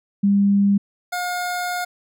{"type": "tone pair in turn", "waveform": ["sine", "25% pulse"], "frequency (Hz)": [200.3, 715.4], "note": ["G3", "F5"], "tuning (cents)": [38, 41], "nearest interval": "octave + minor seventh", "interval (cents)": 2203, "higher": "second", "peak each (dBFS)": [-13, -19], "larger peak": "first", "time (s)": [[0.23, 0.78], [1.12, 1.85]], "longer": "second", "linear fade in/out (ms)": 10, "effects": []}